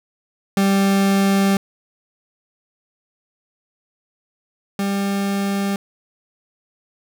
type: tone pair in turn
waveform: 40% pulse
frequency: 196.3 / 198.35 Hz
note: G3 / G3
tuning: +3 / +21 cents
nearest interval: unison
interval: 18 cents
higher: second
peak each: -13 / -18 dBFS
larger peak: first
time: 0.57-1.57 / 4.79-5.76 s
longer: first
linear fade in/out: 2 ms
effects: none